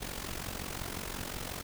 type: noise with amplitude modulation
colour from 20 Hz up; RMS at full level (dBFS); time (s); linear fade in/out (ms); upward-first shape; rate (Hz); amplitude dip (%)
pink; -36; 0-1.63; 20; sine; 45.6; 75
effects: none